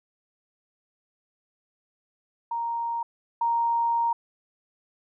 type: tone pair in turn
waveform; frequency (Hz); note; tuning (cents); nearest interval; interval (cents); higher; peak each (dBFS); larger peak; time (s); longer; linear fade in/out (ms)
sine; 932.3 / 932.3; A#5 / A#5; 0 / 0; unison; 0; neither; -26 / -21; second; 2.51-3.03 / 3.41-4.13; second; 5
effects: none